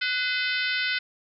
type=harmonic tone with a mistuned harmonic; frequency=511 Hz; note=C5; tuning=41 cents flat; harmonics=3 / 4 / 5 / 6 / 7 / 8 / 9 / 10; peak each=-28 / -30 / -32 / -34 / -35 / -36 / -37 / -38 dBFS; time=0.01-0.99 s; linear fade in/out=10 ms; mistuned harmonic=3; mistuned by=-51 cents; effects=none